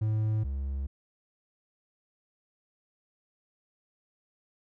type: tone pair in turn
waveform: triangle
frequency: 108.5 / 68.35 Hz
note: A2 / C#2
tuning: -24 / -24 cents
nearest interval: minor sixth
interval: 800 cents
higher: first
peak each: -23 / -28 dBFS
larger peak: first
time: 0.01-0.44 / 0.44-0.87 s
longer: neither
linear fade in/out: 10 ms
effects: none